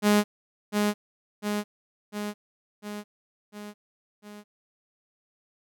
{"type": "tone with echo", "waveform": "sawtooth", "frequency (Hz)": 207.7, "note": "G#3", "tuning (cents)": 0, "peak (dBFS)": -14, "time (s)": [0.02, 0.24], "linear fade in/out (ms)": 50, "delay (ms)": 700, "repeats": 6, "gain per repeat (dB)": -4, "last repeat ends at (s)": 4.44, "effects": []}